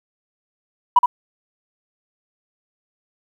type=tone with echo; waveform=sine; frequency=981 Hz; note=B5; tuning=12 cents flat; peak=-6 dBFS; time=0.96-0.99 s; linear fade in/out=5 ms; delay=70 ms; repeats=1; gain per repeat=-5 dB; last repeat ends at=1.06 s; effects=tanh soft clip ceiling -3 dBFS + 8-bit